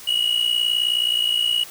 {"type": "tone with amplitude modulation", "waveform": "triangle", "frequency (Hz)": 2906, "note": "F#7", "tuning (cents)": -32, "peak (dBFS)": -13, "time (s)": [0.07, 1.64], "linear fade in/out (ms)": 10, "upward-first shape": "sine", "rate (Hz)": 59.1, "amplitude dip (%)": 75, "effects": ["white hiss -40 dBFS RMS until 1.7 s"]}